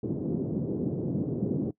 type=band-pass noise; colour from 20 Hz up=pink; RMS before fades=-30 dBFS; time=0.03-1.71 s; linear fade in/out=5 ms; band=130 to 390 Hz; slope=24 dB/octave; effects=noise-tail reverb RT60 0.1 s tail -20 dB re dry